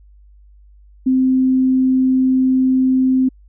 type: tone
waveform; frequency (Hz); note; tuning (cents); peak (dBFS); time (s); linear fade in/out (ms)
sine; 259.8; C4; -12; -11; 1.06-3.29; 10
effects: added 50 Hz sine -43 dBFS peak until 3.48 s